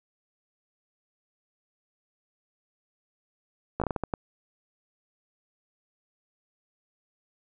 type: slowing click train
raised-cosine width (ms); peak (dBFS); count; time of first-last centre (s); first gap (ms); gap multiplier
1; -14; 8; 3.8-4.138; 16; 1.36
effects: none